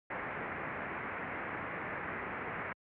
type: low-pass noise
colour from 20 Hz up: white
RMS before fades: -40 dBFS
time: 0.1-2.73 s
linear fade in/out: 5 ms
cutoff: 2200 Hz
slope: 48 dB/octave
effects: high-pass 80 Hz 12 dB/octave